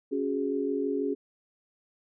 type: chord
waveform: sine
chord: C# suspended fourth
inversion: none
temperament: just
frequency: 277.2 / 369.6 / 415.8 Hz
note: C#4 / F#4 / G#4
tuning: 0 / -2 / +2 cents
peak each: -30 / -33 / -30 dBFS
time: 0.11-1.15 s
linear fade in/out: 20 ms
effects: none